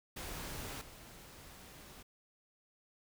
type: noise with level steps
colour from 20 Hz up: pink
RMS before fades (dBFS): -44 / -54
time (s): 0.16-2.03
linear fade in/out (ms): 10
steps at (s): 0.81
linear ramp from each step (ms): 5
effects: none